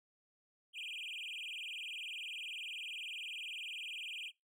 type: tone with vibrato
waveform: triangle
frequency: 2794 Hz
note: F7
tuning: in tune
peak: -40 dBFS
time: 0.73-4.32 s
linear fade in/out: 50 ms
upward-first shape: sine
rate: 20 Hz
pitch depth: 270 cents each way
effects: noise-tail reverb RT60 0.2 s tail -23 dB re dry